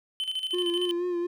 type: tone with tremolo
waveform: triangle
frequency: 3056 Hz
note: G7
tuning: 45 cents flat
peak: -25 dBFS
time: 0.2-0.91 s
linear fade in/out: 0 ms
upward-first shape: square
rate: 13 Hz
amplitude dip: 65%
type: tone with vibrato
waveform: triangle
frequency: 351.8 Hz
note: F4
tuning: 13 cents sharp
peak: -24 dBFS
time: 0.53-1.27 s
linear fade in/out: 10 ms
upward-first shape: sine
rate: 4.2 Hz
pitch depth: 38 cents each way
effects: none